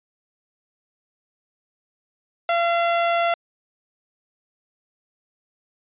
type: tone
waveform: sawtooth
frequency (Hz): 683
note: F5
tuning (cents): -39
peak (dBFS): -14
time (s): 2.49-3.34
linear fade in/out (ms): 2
effects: resampled to 8000 Hz